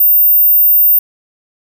sine tone, 14620 Hz, A#9, 35 cents flat, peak -5 dBFS, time 0-0.99 s, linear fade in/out 5 ms, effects none

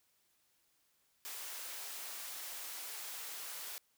white high-pass noise, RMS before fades -45 dBFS, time 1.25-3.78 s, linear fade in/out 0 ms, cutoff 530 Hz, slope 12 dB/octave, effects white hiss -75 dBFS RMS until 3.97 s

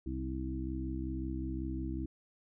harmonic tone with a mistuned harmonic, 65.41 Hz, C2, in tune, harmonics 1 / 2 / 3 / 4 / 5, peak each -38 / -43 / -46 / -42 / -40 dBFS, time 0.06-2.06 s, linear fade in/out 5 ms, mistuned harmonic 5, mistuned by -17 cents, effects none

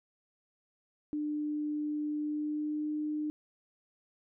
sine tone with pitch glide, 299.1 to 302.4 Hz, D4 to D#4, +32 to -49 cents, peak -31 dBFS, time 1.13-3.3 s, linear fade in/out 0 ms, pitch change +19 cents, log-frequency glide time 2.16-2.92 s, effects none

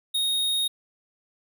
square tone, 3729 Hz, A#7, in tune, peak -23 dBFS, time 0.14-0.68 s, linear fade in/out 10 ms, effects none

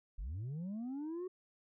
sine linear sweep, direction up, 37.33 to 376.2 Hz, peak -36 dBFS, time 0.18-1.28 s, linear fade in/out 10 ms, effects tanh soft clip ceiling -38 dBFS

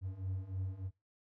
triangle beating tone pair, 92.6 / 95.9 Hz, F#2 / G2, +2 / -37 cents, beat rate 3.3 Hz, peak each -40 / -37 dBFS, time 0.01-0.91 s, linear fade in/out 50 ms, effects noise-tail reverb RT60 0.2 s tail -19 dB re dry

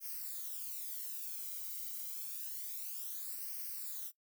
violet noise with flanger, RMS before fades -43 dBFS, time 0-4.12 s, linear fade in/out 50 ms, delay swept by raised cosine 0.27 to 1.17 ms, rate 0.28 Hz, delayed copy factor -1, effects noise-tail reverb RT60 0.1 s tail -19 dB re dry

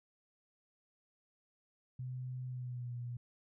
sine tone with pitch glide, 127.2 to 121.11 Hz, C3 to B2, -48 to -33 cents, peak -39 dBFS, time 1.99-3.17 s, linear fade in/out 5 ms, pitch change -85 cents, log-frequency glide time 2.46-2.94 s, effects none

